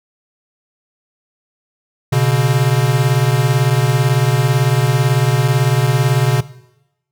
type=beating tone pair; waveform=square; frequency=123.47 / 141.47 Hz; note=B2 / C#3; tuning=0 / +36 cents; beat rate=18 Hz; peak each=-15 dBFS; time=2.12-6.41 s; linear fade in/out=10 ms; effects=noise-tail reverb RT60 0.9 s tail -18 dB re dry